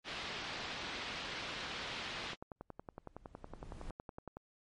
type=low-pass noise; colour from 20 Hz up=white; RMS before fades=-43 dBFS; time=0.04-2.36 s; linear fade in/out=50 ms; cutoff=4000 Hz; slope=24 dB/octave
type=click train; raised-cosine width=1 ms; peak=-31 dBFS; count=24; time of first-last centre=2.24-4.37 s; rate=10.8 Hz
type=noise with exponential growth; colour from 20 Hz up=brown; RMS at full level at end=-43 dBFS; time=2.56-3.9 s; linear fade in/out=0 ms; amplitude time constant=290 ms
effects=MP3 48 kbps